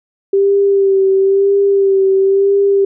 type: tone with vibrato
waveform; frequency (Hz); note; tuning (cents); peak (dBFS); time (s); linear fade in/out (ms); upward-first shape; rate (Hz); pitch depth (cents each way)
sine; 392; G4; 0; -8; 0.33-2.85; 5; sine; 0.99; 31
effects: none